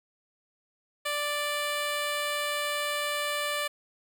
10% pulse tone, 587.3 Hz, D5, in tune, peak -20 dBFS, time 1.05-3.68 s, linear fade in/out 10 ms, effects none

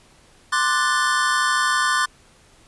square chord, D dominant seventh, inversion third, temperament equal with one note detuned, 1046.5 / 1178.7 / 1480 / 1760 Hz, C6 / D6 / F#6 / A6, 0 / +6 / 0 / 0 cents, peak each -24 dBFS, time 0.52-2.06 s, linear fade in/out 10 ms, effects pink hiss -53 dBFS RMS until 2.67 s + resampled to 24000 Hz

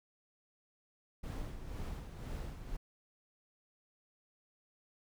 brown noise with tremolo, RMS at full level -40 dBFS, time 1.23-2.77 s, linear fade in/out 10 ms, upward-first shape sine, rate 2 Hz, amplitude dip 55%, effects none

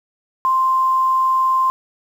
sine tone with quantisation, 1046.5 Hz, C6, in tune, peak -13 dBFS, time 0.45-1.7 s, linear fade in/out 0 ms, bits 7, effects none

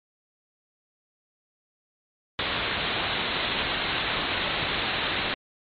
white low-pass noise, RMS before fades -28 dBFS, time 2.39-5.34 s, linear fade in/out 0 ms, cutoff 4000 Hz, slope 96 dB/octave, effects MP3 32 kbps

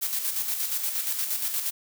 blue noise with tremolo, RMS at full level -27 dBFS, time 0.01-1.71 s, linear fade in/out 20 ms, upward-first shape square, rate 8.5 Hz, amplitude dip 45%, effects none

